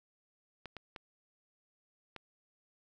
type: clicks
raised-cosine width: 0.3 ms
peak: -28 dBFS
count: 4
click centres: 0.657 / 0.767 / 0.962 / 2.163 s
effects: none